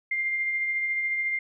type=tone with tremolo; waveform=sine; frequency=2100 Hz; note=C7; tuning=6 cents sharp; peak=-23 dBFS; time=0.11-1.39 s; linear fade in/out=5 ms; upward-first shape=triangle; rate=14 Hz; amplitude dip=35%; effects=none